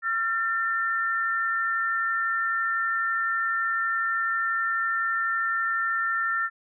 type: tone pair together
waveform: sine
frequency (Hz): 1368.2 / 1794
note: F6 / A6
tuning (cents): -36 / +33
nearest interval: perfect fourth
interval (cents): 469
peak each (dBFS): -26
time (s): 0.02-6.5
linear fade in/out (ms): 50
effects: none